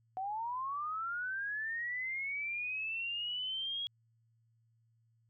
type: linear sweep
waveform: sine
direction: up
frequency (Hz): 737 to 3322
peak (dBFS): -35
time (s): 0.17-3.87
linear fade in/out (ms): 0
effects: added 114 Hz sine -69 dBFS peak until 5.29 s